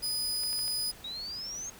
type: tone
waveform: sawtooth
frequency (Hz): 4978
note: D#8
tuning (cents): 0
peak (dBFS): -27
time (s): 0.02-0.92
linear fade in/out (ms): 20
type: clicks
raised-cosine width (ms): 0.3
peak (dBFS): -29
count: 4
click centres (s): 0.435 / 0.53 / 0.591 / 0.68
type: exponential sweep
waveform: sine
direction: up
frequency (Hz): 3760 to 6560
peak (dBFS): -36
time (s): 1.04-1.7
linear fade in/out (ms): 5
effects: pink hiss -51 dBFS RMS until 1.79 s